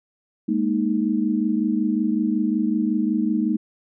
sine chord, Ab suspended second, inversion none, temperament equal, 207.7 / 233.1 / 311.1 Hz, Ab3 / Bb3 / Eb4, 0 / 0 / 0 cents, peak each -23 dBFS, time 0.48-3.57 s, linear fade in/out 10 ms, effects none

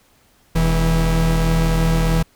45% pulse tone pair together, 41.48 / 162.8 Hz, E1 / E3, +12 / -21 cents, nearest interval 2 octaves, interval 2367 cents, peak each -17 dBFS, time 0.55-2.23 s, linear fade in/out 10 ms, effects pink hiss -56 dBFS RMS until 2.35 s

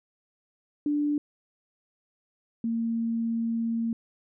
sine tone pair in turn, 293.7 / 229.3 Hz, D4 / A#3, 0 / -28 cents, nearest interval major third, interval 428 cents, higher first, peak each -23 / -25 dBFS, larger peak first, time 0.86-1.18 / 2.64-3.93 s, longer second, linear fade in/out 2 ms, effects none

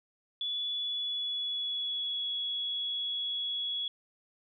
sine tone with pitch glide, 3428 to 3361 Hz, A7 to G#7, -46 to +20 cents, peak -31 dBFS, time 0.41-3.88 s, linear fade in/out 2 ms, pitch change -34 cents, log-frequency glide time 0.71-2.29 s, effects none

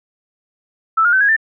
sine tone with pitch steps, 1318.5 / 1421.3 / 1532.2 / 1651.6 / 1780.4 Hz, E6 / F6 / G6 / G#6 / A6, 0 / +30 / -40 / -10 / +20 cents, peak -10 dBFS, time 0.97-1.365 s, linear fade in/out 10 ms, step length 79 ms, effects none

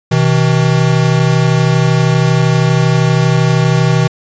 square tone pair together, 127 / 159.67 Hz, B2 / D#3, +49 / +45 cents, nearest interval major third, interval 396 cents, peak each -12 dBFS, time 0.11-4.08 s, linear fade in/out 10 ms, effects resampled to 16000 Hz

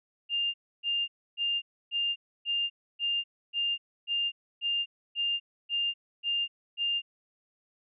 sine tone bursts, 2804 Hz, F7, 6 cents sharp, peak -26 dBFS, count 13, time 0.29-7.02 s, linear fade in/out 50 ms, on 250 ms, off 290 ms, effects none

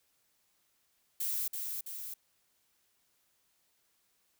violet noise with echo, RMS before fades -34 dBFS, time 1.2-1.48 s, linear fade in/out 5 ms, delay 330 ms, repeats 2, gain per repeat -4 dB, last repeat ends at 2.14 s, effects white hiss -74 dBFS RMS until 4.39 s

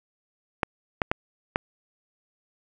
clicks, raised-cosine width 0.5 ms, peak -7 dBFS, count 4, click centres 0.632 / 1.018 / 1.115 / 1.559 s, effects none

